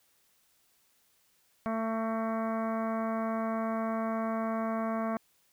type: harmonic tone with a mistuned harmonic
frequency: 223.6 Hz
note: A3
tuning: 28 cents sharp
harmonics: 1 / 2 / 3 / 4 / 5 / 6 / 7 / 8 / 9 / 10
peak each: -32 / -42 / -34 / -45 / -38 / -45 / -48 / -52 / -54 / -53 dBFS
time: 1.66-5.17 s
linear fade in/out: 0 ms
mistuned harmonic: 8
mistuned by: +47 cents
effects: white hiss -69 dBFS RMS until 5.52 s